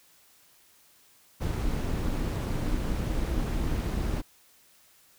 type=noise with amplitude modulation; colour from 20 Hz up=brown; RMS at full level=-26 dBFS; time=1.4-4.22 s; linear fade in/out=20 ms; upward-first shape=sine; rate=274 Hz; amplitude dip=60%; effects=white hiss -60 dBFS RMS until 5.18 s